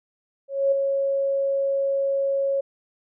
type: tone with ADSR envelope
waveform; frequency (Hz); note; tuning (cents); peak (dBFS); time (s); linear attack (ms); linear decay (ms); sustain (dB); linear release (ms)
sine; 550; C#5; -14; -15; 0.48-2.61; 240; 6; -5; 10
effects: none